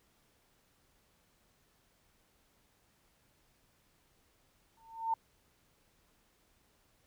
sine tone with exponential growth, 904 Hz, A5, 47 cents sharp, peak -26 dBFS, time 4.77-5.14 s, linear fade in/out 5 ms, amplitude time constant 80 ms, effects pink hiss -71 dBFS RMS until 7.06 s

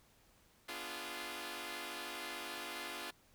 5% pulse chord, B diminished seventh, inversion none, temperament equal with one note detuned, 246.9 / 293.7 / 346.4 / 415.3 Hz, B3 / D4 / F4 / Ab4, 0 / 0 / -14 / 0 cents, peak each -39 / -38 / -34 / -38 dBFS, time 0.68-3.11 s, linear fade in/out 10 ms, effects pink hiss -68 dBFS RMS until 3.34 s

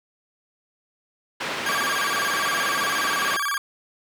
white band-pass noise, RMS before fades -29 dBFS, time 1.4-3.37 s, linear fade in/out 10 ms, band 200 to 2600 Hz, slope 12 dB/octave
40% pulse tone with vibrato, 1362 Hz, F6, 44 cents flat, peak -22 dBFS, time 1.66-3.58 s, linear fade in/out 2 ms, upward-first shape square, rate 17 Hz, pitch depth 300 cents each way
effects none

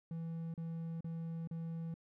triangle tone bursts, 164.9 Hz, E3, 1 cent sharp, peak -37 dBFS, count 4, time 0.11-1.941 s, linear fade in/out 2 ms, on 430 ms, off 37 ms, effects none

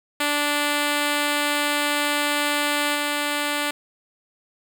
5% pulse tone with level steps, 292.6 Hz, D4, 6 cents flat, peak -9 / -11 dBFS, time 0.2-3.71 s, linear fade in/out 5 ms, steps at 2.94 s, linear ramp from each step 20 ms, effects none

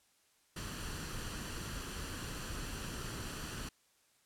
pink noise with comb filter, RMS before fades -42 dBFS, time 0.56-3.69 s, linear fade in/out 5 ms, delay 0.68 ms, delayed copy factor +0.5, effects white hiss -71 dBFS RMS until 4.25 s + low-pass 11000 Hz 12 dB/octave

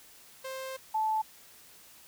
sawtooth / sine tone pair in turn, 527 / 871.9 Hz, C5 / A5, +12 / -16 cents, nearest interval major sixth, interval 872 cents, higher second, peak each -33 / -26 dBFS, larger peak second, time 0.44-0.77 / 0.94-1.22 s, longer first, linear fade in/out 10 ms, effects white hiss -55 dBFS RMS until 2.07 s

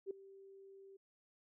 sine tone with ADSR envelope, 390 Hz, G4, 9 cents flat, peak -36 dBFS, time 0.06-0.97 s, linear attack 47 ms, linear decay 4 ms, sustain -19 dB, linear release 10 ms, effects none

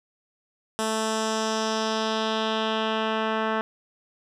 10% pulse tone with low-pass filter sweep, 220 Hz, A3, in tune, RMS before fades -26 dBFS, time 0.79-3.61 s, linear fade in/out 0 ms, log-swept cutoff 9200 to 2000 Hz, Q 2, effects none

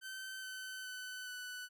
sawtooth tone with pitch steps, 1539 / 1523.1 / 1507.3 / 1491.7 Hz, G6 / F#6 / F#6 / F#6, -32 / +50 / +32 / +14 cents, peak -40 dBFS, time 0.01-1.69 s, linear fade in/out 50 ms, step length 420 ms, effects none

